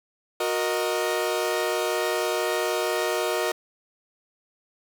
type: chord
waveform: sawtooth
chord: D# minor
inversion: first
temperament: equal with one note detuned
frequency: 366.2 / 466.2 / 622.3 Hz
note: F#4 / A#4 / D#5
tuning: -18 / 0 / 0 cents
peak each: -24 dBFS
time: 0.4-3.52 s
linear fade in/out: 5 ms
effects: none